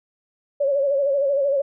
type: tone with vibrato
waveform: sine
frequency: 558 Hz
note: C#5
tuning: 11 cents sharp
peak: -17 dBFS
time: 0.6-1.62 s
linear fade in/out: 10 ms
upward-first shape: sine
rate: 13 Hz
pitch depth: 66 cents each way
effects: none